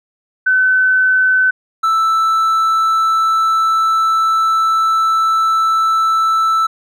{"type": "tone pair in turn", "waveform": ["sine", "triangle"], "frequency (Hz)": [1516, 1321], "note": ["F#6", "E6"], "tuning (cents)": [42, 3], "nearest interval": "major second", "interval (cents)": 239, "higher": "first", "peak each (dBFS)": -9, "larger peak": "neither", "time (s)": [[0.46, 1.51], [1.83, 6.67]], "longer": "second", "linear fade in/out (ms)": 10, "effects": []}